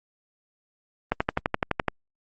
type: click train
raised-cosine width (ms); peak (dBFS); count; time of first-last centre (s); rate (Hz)
0.5; -7; 10; 1.12-1.883; 11.8
effects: Opus 24 kbps